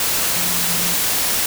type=tone in noise; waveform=sine; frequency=174.61 Hz; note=F3; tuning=in tune; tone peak=-29 dBFS; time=0.36-0.94 s; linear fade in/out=2 ms; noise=white; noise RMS=-19 dBFS; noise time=0-1.46 s; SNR=-13 dB; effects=none